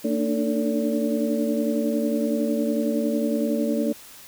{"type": "tone cluster", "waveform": "sine", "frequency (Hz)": [227.9, 290.6, 301.5, 447.1, 573], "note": ["A#3", "D4", "D4", "A4", "D5"], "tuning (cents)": [-39, -18, 46, 28, -43], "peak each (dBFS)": [-24, -29, -28, -30, -28], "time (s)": [0.04, 3.93], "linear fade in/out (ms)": 10, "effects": ["white hiss -45 dBFS RMS until 4.27 s"]}